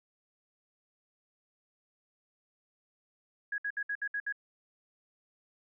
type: tone bursts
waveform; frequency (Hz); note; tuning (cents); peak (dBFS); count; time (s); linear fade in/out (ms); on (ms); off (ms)
sine; 1661.2; G#6; 0; -31; 7; 3.52-4.325; 5; 61; 63
effects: none